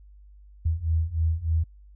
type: beating tone pair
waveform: sine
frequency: 79.4 / 82.7 Hz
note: D#2 / E2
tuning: +36 / +6 cents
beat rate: 3.3 Hz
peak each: -26 / -24 dBFS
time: 0.65-1.64 s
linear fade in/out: 10 ms
effects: added 50 Hz sine -47 dBFS peak until 1.95 s